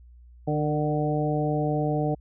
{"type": "harmonic tone with a mistuned harmonic", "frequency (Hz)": 149.9, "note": "D3", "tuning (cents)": 36, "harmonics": [1, 2, 3, 4, 5], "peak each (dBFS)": [-26, -29, -30, -31, -31], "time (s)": [0.47, 2.15], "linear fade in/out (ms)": 10, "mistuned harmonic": 3, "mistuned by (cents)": 22, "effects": ["added 60 Hz sine -47 dBFS peak until 2.2 s"]}